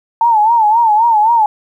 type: tone with vibrato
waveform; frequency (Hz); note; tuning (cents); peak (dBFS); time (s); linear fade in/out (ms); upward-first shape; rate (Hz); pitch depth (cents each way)
sine; 890; A5; +20; -7; 0.21-1.46; 2; sine; 3.8; 110
effects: 8-bit